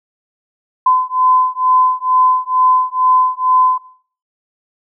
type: beating tone pair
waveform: sine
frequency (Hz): 1018 / 1020.2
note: C6 / C6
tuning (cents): -48 / -44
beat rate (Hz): 2.2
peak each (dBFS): -13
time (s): 0.86-3.78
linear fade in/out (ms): 5
effects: noise-tail reverb RT60 0.5 s tail -17 dB re dry